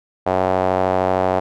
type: tone with band-pass filter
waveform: sawtooth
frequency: 93 Hz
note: F#2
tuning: 9 cents sharp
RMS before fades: -18 dBFS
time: 0.26-1.4 s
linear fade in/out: 10 ms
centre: 690 Hz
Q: 2.5
effects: none